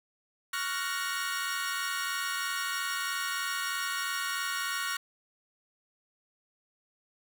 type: chord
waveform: sawtooth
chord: Gb major seventh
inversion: second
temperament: equal with one note detuned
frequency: 1116.4 / 1396.9 / 1480 / 1864.7 Hz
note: Db6 / F6 / Gb6 / Bb6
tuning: +12 / 0 / 0 / 0 cents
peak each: -33 dBFS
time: 0.53-4.97 s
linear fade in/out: 5 ms
effects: none